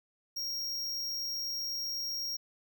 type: tone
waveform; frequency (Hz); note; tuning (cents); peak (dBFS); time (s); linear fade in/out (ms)
square; 5588; F8; 0; -34; 0.36-2.37; 10
effects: none